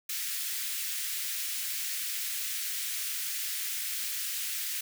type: high-pass noise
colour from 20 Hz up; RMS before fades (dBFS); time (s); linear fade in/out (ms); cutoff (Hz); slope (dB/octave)
white; -34; 0.09-4.81; 5; 1700; 24
effects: none